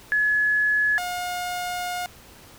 sine / sawtooth tone pair in turn, 1700 / 716 Hz, G#6 / F5, +40 / +43 cents, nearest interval octave + minor third, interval 1497 cents, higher first, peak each -18 / -23 dBFS, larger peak first, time 0.12-0.98 / 0.98-2.06 s, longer second, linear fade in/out 0 ms, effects pink hiss -48 dBFS RMS until 2.58 s

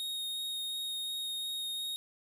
45% pulse tone with vibrato, 3729 Hz, A#7, in tune, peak -34 dBFS, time 0-1.96 s, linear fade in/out 0 ms, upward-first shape sine, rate 2.8 Hz, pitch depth 8 cents each way, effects none

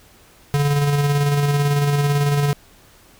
square tone with tremolo, 143.8 Hz, D3, 36 cents flat, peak -15 dBFS, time 0.54-2.53 s, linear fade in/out 0 ms, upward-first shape square, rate 18 Hz, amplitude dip 30%, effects pink hiss -50 dBFS RMS until 3.19 s

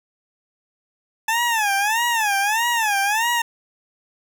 20% pulse tone with vibrato, 869 Hz, A5, 22 cents flat, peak -13 dBFS, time 1.28-3.42 s, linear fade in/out 5 ms, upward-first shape sine, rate 1.6 Hz, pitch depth 170 cents each way, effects none

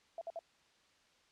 sine tone bursts, 668 Hz, E5, 23 cents sharp, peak -39 dBFS, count 3, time 0.18-0.391 s, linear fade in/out 2 ms, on 33 ms, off 56 ms, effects white hiss -69 dBFS RMS until 1.31 s + low-pass 5000 Hz 12 dB/octave

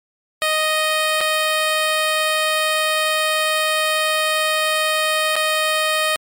10% pulse tone with dropouts, 622.3 Hz, D#5, in tune, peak -8 dBFS, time 0.42-6.16 s, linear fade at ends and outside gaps 0 ms, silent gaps 1.206-1.212 / 5.356-5.364 s, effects MP3 64 kbps

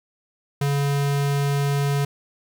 square tone, 141.5 Hz, C#3, 36 cents sharp, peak -20 dBFS, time 0.61-2.05 s, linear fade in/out 5 ms, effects 10-bit

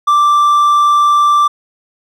triangle tone, 1174.7 Hz, D6, in tune, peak -5 dBFS, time 0.07-1.48 s, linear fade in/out 10 ms, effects none

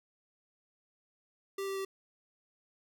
square tone with pitch steps, 392 / 389.5 / 387.1 Hz, G4 / G4 / G4, 0 / -11 / -22 cents, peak -35 dBFS, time 1.58-1.85 s, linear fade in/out 5 ms, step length 90 ms, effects none

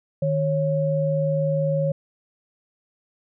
sine tone pair together, 154.34 / 550 Hz, D#3 / C#5, -14 / -14 cents, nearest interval octave + minor seventh, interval 2200 cents, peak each -22 dBFS, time 0.22-1.92 s, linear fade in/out 5 ms, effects none

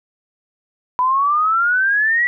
sine exponential sweep, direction up, 990 to 1964 Hz, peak -13 dBFS, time 0.99-2.27 s, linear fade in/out 0 ms, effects none

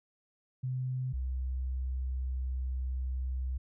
sine tone pair in turn, 128.5 / 64.25 Hz, C3 / C2, -31 / -31 cents, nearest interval octave, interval 1200 cents, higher first, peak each -31 / -31 dBFS, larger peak neither, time 0.63-1.13 / 1.13-3.58 s, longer second, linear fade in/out 10 ms, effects none

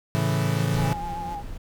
40% pulse chord, A major, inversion none, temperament equal, 110 / 138.59 / 164.81 Hz, A2 / C#3 / E3, 0 / 0 / 0 cents, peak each -25 dBFS, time 0.15-0.93 s, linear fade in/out 0 ms
sawtooth tone with tremolo, 174.9 Hz, F3, 3 cents sharp, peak -33 dBFS, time 0.56-1.35 s, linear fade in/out 2 ms, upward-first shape sine, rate 4.2 Hz, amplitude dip 25%
brown noise, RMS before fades -35 dBFS, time 0.73-1.58 s, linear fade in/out 10 ms
sine tone with vibrato, 830.6 Hz, G#5, in tune, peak -30 dBFS, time 0.76-1.43 s, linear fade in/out 50 ms, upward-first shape sine, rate 7.6 Hz, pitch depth 45 cents each way
effects none

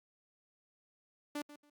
sawtooth tone with echo, 293.5 Hz, D4, 1 cent flat, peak -33 dBFS, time 1.35-1.42 s, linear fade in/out 5 ms, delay 140 ms, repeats 2, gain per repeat -14 dB, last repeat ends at 1.7 s, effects Opus 48 kbps

